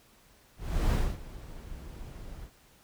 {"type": "noise with ADSR envelope", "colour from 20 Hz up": "brown", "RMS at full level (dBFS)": -24, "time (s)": [0.57, 2.51], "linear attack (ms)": 350, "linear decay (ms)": 250, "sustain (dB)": -19, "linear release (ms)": 72, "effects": ["pink hiss -61 dBFS RMS until 2.83 s"]}